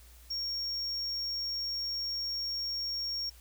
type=tone; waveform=triangle; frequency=5540 Hz; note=F8; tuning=15 cents flat; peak=-31 dBFS; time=0.3-3.3 s; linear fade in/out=10 ms; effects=added 60 Hz sine -53 dBFS peak until 3.4 s + white hiss -59 dBFS RMS until 3.4 s